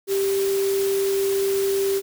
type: tone in noise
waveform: sine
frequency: 392 Hz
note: G4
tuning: in tune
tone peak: -19 dBFS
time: 0.07-2.02 s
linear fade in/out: 50 ms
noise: white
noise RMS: -32 dBFS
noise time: 0.07-2.02 s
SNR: +10 dB
effects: none